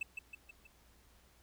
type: tone with echo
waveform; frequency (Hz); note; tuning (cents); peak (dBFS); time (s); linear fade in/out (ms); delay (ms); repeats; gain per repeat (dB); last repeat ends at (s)
triangle; 2637; E7; 0; -32; 0.01-0.03; 5; 160; 4; -5; 0.67
effects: added 60 Hz sine -67 dBFS peak until 1.42 s + pink hiss -67 dBFS RMS until 1.42 s